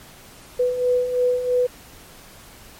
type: beating tone pair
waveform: sine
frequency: 493.9 / 496.9 Hz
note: B4 / B4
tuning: 0 / +11 cents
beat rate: 3 Hz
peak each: -25 / -18 dBFS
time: 0.59-1.67 s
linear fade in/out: 10 ms
effects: pink hiss -45 dBFS RMS until 2.79 s + MP3 64 kbps